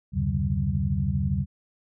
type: tone cluster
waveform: sine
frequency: 74.5 / 91.9 / 131.4 / 143.8 / 191.3 Hz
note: D2 / F#2 / C3 / D3 / G3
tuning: +25 / -11 / +8 / -36 / -42 cents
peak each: -29 dBFS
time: 0.12-1.46 s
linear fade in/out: 50 ms
effects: none